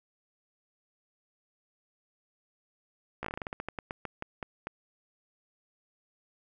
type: slowing click train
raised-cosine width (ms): 0.5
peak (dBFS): -20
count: 18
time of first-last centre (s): 3.23-4.67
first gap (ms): 15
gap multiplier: 1.19
effects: none